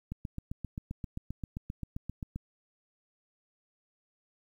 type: click train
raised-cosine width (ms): 5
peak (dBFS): -24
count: 18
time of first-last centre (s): 0.12-2.36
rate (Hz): 7.59
effects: 10-bit